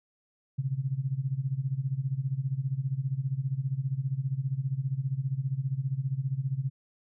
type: tone with tremolo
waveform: sine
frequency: 133.9 Hz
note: C3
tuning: 40 cents sharp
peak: -24 dBFS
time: 0.58-6.7 s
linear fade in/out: 10 ms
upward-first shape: sine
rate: 15 Hz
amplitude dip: 85%
effects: none